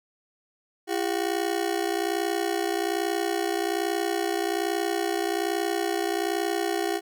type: ring-modulated tone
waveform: 30% pulse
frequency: 370 Hz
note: F#4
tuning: in tune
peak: -19 dBFS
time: 0.87-7.01 s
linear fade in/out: 50 ms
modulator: 30.6 Hz
effects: none